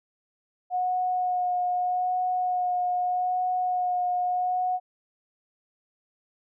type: tone with vibrato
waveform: sine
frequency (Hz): 726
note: F#5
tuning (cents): -33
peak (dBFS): -23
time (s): 0.7-4.8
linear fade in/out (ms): 50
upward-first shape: sine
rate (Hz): 0.81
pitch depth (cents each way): 15
effects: none